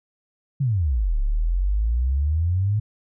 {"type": "exponential two-way sweep", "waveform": "sine", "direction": "down then up", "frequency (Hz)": [146.83, 34, 109], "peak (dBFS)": -18, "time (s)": [0.6, 2.8], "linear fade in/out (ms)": 10, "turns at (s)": 1.19, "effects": []}